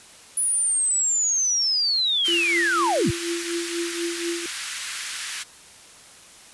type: linear sweep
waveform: sine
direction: down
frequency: 10020 to 69.3 Hz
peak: -19 dBFS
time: 0.37-3.11 s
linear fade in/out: 5 ms
type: high-pass noise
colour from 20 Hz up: pink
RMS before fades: -31 dBFS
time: 2.24-5.44 s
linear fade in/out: 20 ms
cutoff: 1500 Hz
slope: 24 dB/octave
type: tone with tremolo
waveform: sine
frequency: 341.2 Hz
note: F4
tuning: 40 cents flat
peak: -23 dBFS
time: 2.28-4.46 s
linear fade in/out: 2 ms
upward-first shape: triangle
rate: 4.1 Hz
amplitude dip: 75%
effects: white hiss -47 dBFS RMS until 6.53 s + resampled to 24000 Hz